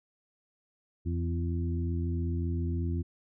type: harmonic tone with a mistuned harmonic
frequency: 85.4 Hz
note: F2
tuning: 38 cents flat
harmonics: 1 / 2 / 3 / 4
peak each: -29 / -37 / -38 / -40 dBFS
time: 1.05-3.03 s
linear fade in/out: 20 ms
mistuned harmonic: 2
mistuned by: -22 cents
effects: none